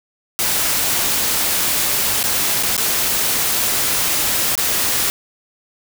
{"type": "noise with dropouts", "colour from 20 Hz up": "white", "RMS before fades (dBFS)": -18, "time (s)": [0.39, 5.1], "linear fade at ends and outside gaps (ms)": 0, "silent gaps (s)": [[2.229, 2.239], [2.627, 2.633], [2.766, 2.778], [4.554, 4.577]], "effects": []}